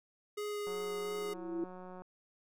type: tone with vibrato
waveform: square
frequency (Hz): 415.3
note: G#4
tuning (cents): 0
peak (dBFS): -37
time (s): 0.37-1.34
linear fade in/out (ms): 10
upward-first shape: sine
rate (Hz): 2.9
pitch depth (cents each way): 8
type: click train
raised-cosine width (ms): 1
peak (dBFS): -36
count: 248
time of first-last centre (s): 0.67-2.02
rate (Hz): 183
type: tone with exponential growth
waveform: sine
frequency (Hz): 336.7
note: E4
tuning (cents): +37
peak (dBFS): -31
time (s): 0.85-1.64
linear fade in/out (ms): 2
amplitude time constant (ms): 170
effects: none